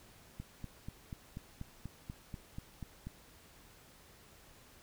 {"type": "click train", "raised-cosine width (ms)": 5, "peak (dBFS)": -30, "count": 12, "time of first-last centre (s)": [0.4, 3.07], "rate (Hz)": 4.12, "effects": ["pink hiss -60 dBFS RMS until 4.82 s"]}